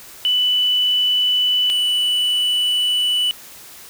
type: tone pair in turn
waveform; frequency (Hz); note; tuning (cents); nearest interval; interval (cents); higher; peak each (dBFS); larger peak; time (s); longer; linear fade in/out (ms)
sine / triangle; 2983 / 2969; F#7 / F#7; +13 / +5; unison; 8; first; -14; neither; 0.25-1.7 / 1.7-3.31; second; 0
effects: white hiss -40 dBFS RMS until 3.89 s